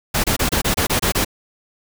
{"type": "noise bursts", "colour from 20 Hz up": "pink", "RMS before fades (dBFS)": -18, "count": 9, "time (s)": [0.14, 1.248], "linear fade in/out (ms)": 10, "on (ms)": 100, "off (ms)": 26, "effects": []}